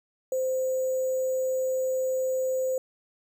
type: tone with sample-and-hold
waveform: sine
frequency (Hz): 519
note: C5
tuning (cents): -14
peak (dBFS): -24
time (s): 0.32-2.78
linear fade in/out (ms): 2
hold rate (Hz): 7350
effects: none